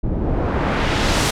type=noise with low-pass filter sweep; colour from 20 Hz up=pink; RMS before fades=-19 dBFS; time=0.03-1.31 s; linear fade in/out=10 ms; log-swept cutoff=290 to 10000 Hz; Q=0.76; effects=none